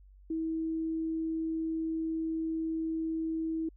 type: tone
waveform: sine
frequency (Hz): 322.7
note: E4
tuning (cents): -37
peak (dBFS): -30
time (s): 0.3-3.69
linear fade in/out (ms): 5
effects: added 48 Hz sine -53 dBFS peak until 3.76 s